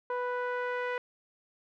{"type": "tone with low-pass filter sweep", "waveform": "sawtooth", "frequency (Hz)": 493.9, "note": "B4", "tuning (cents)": 0, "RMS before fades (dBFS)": -33, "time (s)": [0.1, 0.98], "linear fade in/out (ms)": 2, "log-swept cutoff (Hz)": [1200, 2000], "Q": 2, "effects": []}